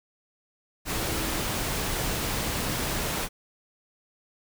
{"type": "tone in noise", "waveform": "sine", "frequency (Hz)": 323.5, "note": "E4", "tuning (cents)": -32, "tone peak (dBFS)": -37, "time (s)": [0.91, 1.44], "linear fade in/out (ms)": 50, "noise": "pink", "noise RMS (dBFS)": -29, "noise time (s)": [0.85, 3.29], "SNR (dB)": -11, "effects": []}